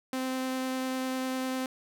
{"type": "tone with vibrato", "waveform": "sawtooth", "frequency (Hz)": 259.5, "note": "C4", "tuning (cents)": -14, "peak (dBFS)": -26, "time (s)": [0.13, 1.66], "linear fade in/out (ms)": 2, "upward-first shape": "triangle", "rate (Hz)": 10, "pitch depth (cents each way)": 8, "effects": []}